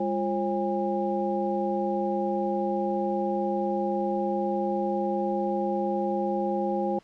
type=tone cluster; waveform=sine; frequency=203.9 / 349 / 539 / 811 Hz; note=G#3 / F4 / C#5 / G#5; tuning=-32 / -1 / -49 / -41 cents; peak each=-30 dBFS; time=0-6.99 s; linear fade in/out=5 ms; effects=pink hiss -59 dBFS RMS until 7.03 s + low-pass 5000 Hz 12 dB/octave